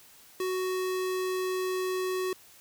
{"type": "tone", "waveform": "square", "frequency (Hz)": 371.2, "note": "F#4", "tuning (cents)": 6, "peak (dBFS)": -29, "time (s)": [0.4, 2.33], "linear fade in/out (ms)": 2, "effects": ["white hiss -55 dBFS RMS until 2.6 s"]}